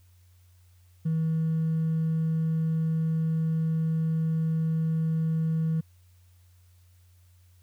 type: tone with hard clipping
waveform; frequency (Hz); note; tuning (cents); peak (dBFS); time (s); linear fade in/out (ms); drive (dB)
triangle; 160.6; E3; -45; -23; 1.05-5.81; 10; 2
effects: added 89 Hz sine -55 dBFS peak until 7.62 s + white hiss -68 dBFS RMS until 7.62 s